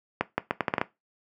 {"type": "accelerating click train", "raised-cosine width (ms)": 0.5, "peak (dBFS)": -8, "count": 8, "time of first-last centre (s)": [0.21, 0.815], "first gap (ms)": 170, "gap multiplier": 0.76, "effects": ["noise-tail reverb RT60 0.2 s tail -17 dB re dry", "high-pass 150 Hz 12 dB/octave"]}